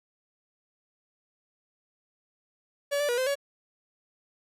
45% pulse tone with pitch steps, 570 / 583 / 482.3 / 517 / 563 Hz, C#5 / D5 / B4 / C5 / C#5, +48 / -13 / -41 / -21 / +27 cents, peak -25 dBFS, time 2.91-3.355 s, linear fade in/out 20 ms, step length 89 ms, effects resampled to 32000 Hz + 11-bit

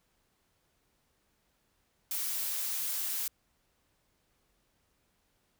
blue noise, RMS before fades -34 dBFS, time 2.11-3.28 s, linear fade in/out 2 ms, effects pink hiss -74 dBFS RMS until 5.59 s

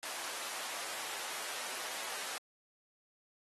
pink high-pass noise, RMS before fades -42 dBFS, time 0.03-2.38 s, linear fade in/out 0 ms, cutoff 740 Hz, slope 12 dB/octave, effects AAC 32 kbps

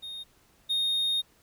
triangle tone pair in turn, 3700 / 3700 Hz, A#7 / A#7, -14 / -14 cents, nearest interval unison, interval 0 cents, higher neither, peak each -35 / -23 dBFS, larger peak second, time 0.02-0.24 / 0.69-1.22 s, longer second, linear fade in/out 20 ms, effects pink hiss -63 dBFS RMS until 1.42 s

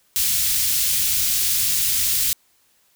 white band-stop noise, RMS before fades -20 dBFS, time 0.16-2.33 s, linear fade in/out 0 ms, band 110 to 3100 Hz, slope 12 dB/octave, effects white hiss -61 dBFS RMS until 2.95 s

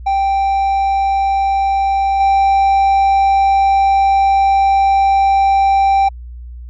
triangle tone with level steps, 784 Hz, G5, in tune, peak -10 / -7 dBFS, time 0.06-6.09 s, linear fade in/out 10 ms, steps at 2.2 s, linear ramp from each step 5 ms, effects added 60 Hz sine -28 dBFS peak until 6.69 s + resampled to 16000 Hz

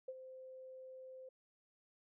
sine tone with ADSR envelope, 519 Hz, C5, 14 cents flat, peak -40 dBFS, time 0.08-1.29 s, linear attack 6 ms, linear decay 44 ms, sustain -10 dB, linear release 5 ms, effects none

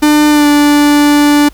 45% pulse tone with pitch glide, 299.2 to 292.5 Hz, D4 to D4, +32 to -7 cents, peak -5 dBFS, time 0.02-1.49 s, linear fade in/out 10 ms, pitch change -39 cents, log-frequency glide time 0.3-0.47 s, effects added 50 Hz sine -34 dBFS peak until 1.53 s + pink hiss -44 dBFS RMS until 1.53 s

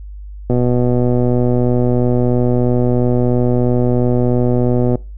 click train, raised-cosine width 2 ms, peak -3 dBFS, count 549, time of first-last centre 0.5-4.955 s, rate 123 Hz, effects noise-tail reverb RT60 0.3 s tail -23 dB re dry + added 50 Hz sine -28 dBFS peak until 5.17 s

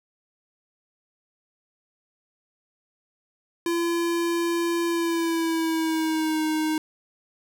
square tone with pitch glide, 340 to 311.8 Hz, F4 to D#4, -46 to +4 cents, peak -23 dBFS, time 3.66-6.78 s, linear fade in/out 2 ms, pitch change -150 cents, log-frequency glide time 4.86-6.43 s, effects none

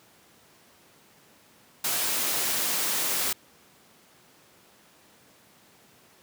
white noise, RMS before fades -27 dBFS, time 1.84-3.33 s, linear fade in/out 5 ms, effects pink hiss -57 dBFS RMS until 6.22 s + high-pass 150 Hz 12 dB/octave

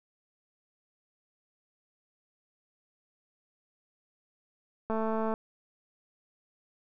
click train, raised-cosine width 1 ms, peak -19 dBFS, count 98, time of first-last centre 4.9-5.339 s, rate 221 Hz, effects none

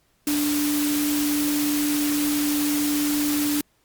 sine tone in noise, 293.7 Hz, D4, in tune, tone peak -21 dBFS, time 0.27-3.61 s, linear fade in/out 2 ms, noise white, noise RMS -28 dBFS, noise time 0.27-3.61 s, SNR +4 dB, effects pink hiss -65 dBFS RMS until 3.84 s + Opus 48 kbps

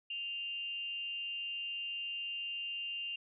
sine tone with frequency modulation, 2794 Hz, F7, in tune, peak -37 dBFS, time 0.1-3.16 s, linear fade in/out 5 ms, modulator 272 Hz, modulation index 0.31, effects none

